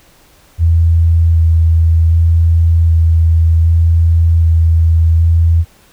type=tone with vibrato; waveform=sine; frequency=82.41 Hz; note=E2; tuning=in tune; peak=-6 dBFS; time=0.58-5.65 s; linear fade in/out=50 ms; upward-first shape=square; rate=0.65 Hz; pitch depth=12 cents each way; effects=pink hiss -47 dBFS RMS until 5.92 s